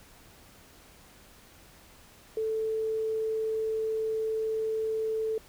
sine tone, 440.5 Hz, A4, 2 cents sharp, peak -27 dBFS, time 2.37-5.38 s, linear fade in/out 2 ms, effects pink hiss -55 dBFS RMS until 5.48 s

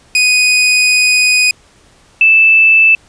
sawtooth / sine tone pair in turn, 2489 / 2637 Hz, D#7 / E7, 0 / 0 cents, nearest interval minor second, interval 100 cents, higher second, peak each -4 dBFS, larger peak neither, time 0.15-1.51 / 2.21-2.95 s, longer first, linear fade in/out 2 ms, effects pink hiss -47 dBFS RMS until 3.08 s + resampled to 22050 Hz

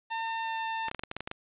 sawtooth tone with pitch glide, 904 to 897.8 Hz, A5 to A5, +47 to +35 cents, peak -27 dBFS, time 0.1-0.9 s, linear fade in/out 20 ms, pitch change -12 cents, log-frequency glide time 0.41-0.58 s
clicks, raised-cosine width 0.3 ms, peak -19 dBFS, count 10, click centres 0.884 / 0.914 / 0.947 / 0.994 / 1.036 / 1.114 / 1.166 / 1.206 / 1.275 / 1.314 s
effects resampled to 8000 Hz + 10-bit

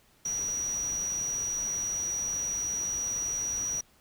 sine tone in noise, 5800 Hz, F#8, 35 cents flat, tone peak -29 dBFS, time 0.25-3.81 s, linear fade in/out 5 ms, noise pink, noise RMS -45 dBFS, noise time 0.25-3.81 s, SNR +13 dB, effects pink hiss -63 dBFS RMS until 4 s

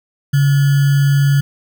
sine tone with sample-and-hold, 140.5 Hz, C#3, 24 cents sharp, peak -9 dBFS, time 0.33-1.41 s, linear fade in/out 10 ms, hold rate 1575 Hz, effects none

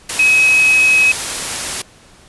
sine tone in noise, 2548 Hz, D#7, 41 cents sharp, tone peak -8 dBFS, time 0.19-1.12 s, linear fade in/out 5 ms, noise white, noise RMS -21 dBFS, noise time 0.09-1.82 s, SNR +10 dB, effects pink hiss -45 dBFS RMS until 2.28 s + resampled to 24000 Hz

